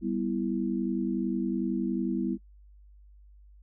sine chord, E minor, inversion first, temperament equal, 196 / 246.9 / 329.6 Hz, G3 / B3 / E4, 0 / 0 / 0 cents, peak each -31 dBFS, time 0.01-2.38 s, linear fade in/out 50 ms, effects noise-tail reverb RT60 0.1 s tail -20 dB re dry + added 50 Hz sine -51 dBFS peak until 3.62 s

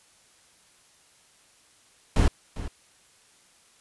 brown noise with echo, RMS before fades -19 dBFS, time 2.16-2.28 s, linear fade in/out 2 ms, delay 400 ms, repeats 1, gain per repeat -14 dB, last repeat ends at 2.68 s, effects white hiss -59 dBFS RMS until 3.8 s + resampled to 24000 Hz

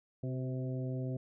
harmonic tone with a mistuned harmonic, 129.6 Hz, C3, 16 cents flat, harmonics 1 / 2 / 3 / 4 / 5, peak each -35 / -41 / -45 / -47 / -49 dBFS, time 0.23-1.17 s, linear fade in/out 5 ms, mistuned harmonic 3, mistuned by -27 cents, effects none

